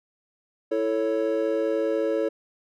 triangle chord, A major, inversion second, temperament equal, 329.6 / 440 / 554.4 Hz, E4 / A4 / C#5, 0 / 0 / 0 cents, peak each -26 / -24 / -24 dBFS, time 0.71-2.29 s, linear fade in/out 10 ms, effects none

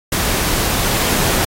pink noise, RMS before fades -17 dBFS, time 0.12-1.45 s, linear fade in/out 5 ms, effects AAC 48 kbps

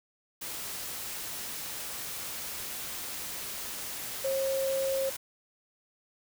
sine tone in noise, 538 Hz, C5, 48 cents sharp, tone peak -27 dBFS, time 4.24-5.1 s, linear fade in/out 10 ms, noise white, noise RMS -38 dBFS, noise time 0.41-5.17 s, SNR +8 dB, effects none

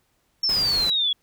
sine exponential sweep, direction down, 5460 to 3323 Hz, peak -19 dBFS, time 0.43-1.13 s, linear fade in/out 5 ms
pink noise, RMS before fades -33 dBFS, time 0.49-0.9 s, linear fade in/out 2 ms
effects pink hiss -68 dBFS RMS until 1.22 s

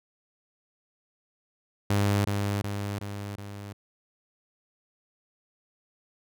sawtooth tone with echo, 101.2 Hz, G#2, 44 cents flat, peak -18 dBFS, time 1.9-2.25 s, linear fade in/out 5 ms, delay 370 ms, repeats 4, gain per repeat -4 dB, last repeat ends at 3.73 s, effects none

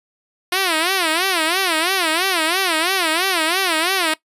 5% pulse tone with vibrato, 348.4 Hz, F4, 4 cents flat, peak -5 dBFS, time 0.52-4.14 s, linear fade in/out 5 ms, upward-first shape sine, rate 3 Hz, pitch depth 190 cents each way, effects noise-tail reverb RT60 0.1 s tail -19 dB re dry + resampled to 32000 Hz

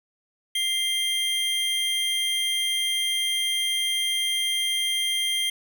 square tone pair together, 2085 / 3196 Hz, C7 / G7, -7 / +33 cents, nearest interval perfect fifth, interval 740 cents, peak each -31 / -24 dBFS, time 0.55-5.5 s, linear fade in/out 5 ms, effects none

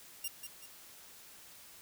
5% pulse tone with echo, 2796 Hz, F7, 1 cent sharp, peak -26 dBFS, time 0.24-0.28 s, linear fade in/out 5 ms, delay 190 ms, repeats 2, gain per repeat -7 dB, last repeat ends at 0.66 s, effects white hiss -55 dBFS RMS until 1.81 s

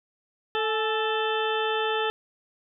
harmonic tone with a mistuned harmonic, 440 Hz, A4, in tune, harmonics 1 / 2 / 3 / 4 / 6 / 7 / 8, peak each -27 / -30 / -32 / -33 / -35 / -35 / -36 dBFS, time 0.55-2.1 s, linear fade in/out 0 ms, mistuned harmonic 2, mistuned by -49 cents, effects none

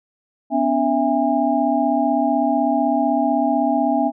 sine tone cluster, 250.4 / 286.3 / 663 / 814 Hz, B3 / D4 / E5 / G#5, +24 / -44 / +10 / -35 cents, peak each -21 dBFS, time 0.5-4.12 s, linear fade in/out 50 ms, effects none

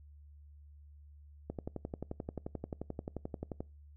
click train, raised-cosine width 2 ms, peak -25 dBFS, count 25, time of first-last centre 1.5-3.605 s, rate 11.4 Hz, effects noise-tail reverb RT60 0.3 s tail -24 dB re dry + added 73 Hz sine -53 dBFS peak until 3.96 s

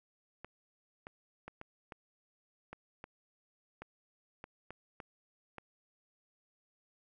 clicks, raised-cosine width 0.5 ms, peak -30 dBFS, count 12, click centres 0.446 / 1.069 / 1.48 / 1.614 / 1.922 / 2.73 / 3.041 / 3.82 / 4.441 / 4.706 / 5.002 / 5.583 s, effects none

